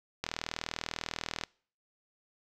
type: click train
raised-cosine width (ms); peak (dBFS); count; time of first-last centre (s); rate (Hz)
0.2; -15; 49; 0.24-1.437; 40.1
effects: noise-tail reverb RT60 0.5 s tail -26 dB re dry